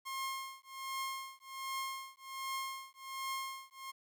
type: tone with tremolo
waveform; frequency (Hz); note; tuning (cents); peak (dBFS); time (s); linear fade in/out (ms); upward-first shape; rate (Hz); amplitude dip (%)
sawtooth; 1070; C6; +38; -32; 0.05-3.92; 20; triangle; 1.3; 100
effects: 12-bit